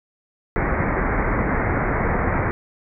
pink low-pass noise, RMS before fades -21 dBFS, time 0.56-2.51 s, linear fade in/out 0 ms, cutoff 2200 Hz, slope 96 dB/octave, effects none

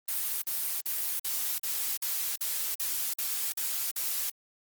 blue noise bursts, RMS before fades -31 dBFS, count 11, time 0.08-4.3 s, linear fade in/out 5 ms, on 340 ms, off 48 ms, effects Opus 32 kbps

